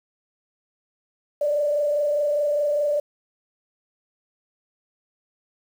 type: tone with frequency modulation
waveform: sine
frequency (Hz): 587.3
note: D5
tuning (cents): 0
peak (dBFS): -19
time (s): 1.41-3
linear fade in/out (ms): 5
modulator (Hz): 24.9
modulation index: 0.6
effects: 8-bit